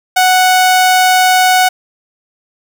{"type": "tone", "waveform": "sawtooth", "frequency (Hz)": 740, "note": "F#5", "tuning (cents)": 0, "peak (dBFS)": -3, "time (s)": [0.16, 1.69], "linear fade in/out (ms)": 10, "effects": []}